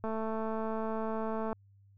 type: click train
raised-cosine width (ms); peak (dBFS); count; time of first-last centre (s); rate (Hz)
1; -23; 330; 0.04-1.529; 221
effects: added 99 Hz sine -58 dBFS peak until 1.97 s